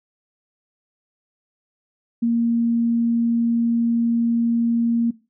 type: tone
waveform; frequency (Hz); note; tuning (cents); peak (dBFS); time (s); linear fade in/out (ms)
sine; 233.1; A#3; 0; -16; 2.22-5.11; 10
effects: noise-tail reverb RT60 0.3 s tail -20 dB re dry